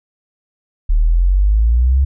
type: exponential sweep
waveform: sine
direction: up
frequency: 36.71 to 69.3 Hz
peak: -9 dBFS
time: 0.89-2.05 s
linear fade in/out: 10 ms
effects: none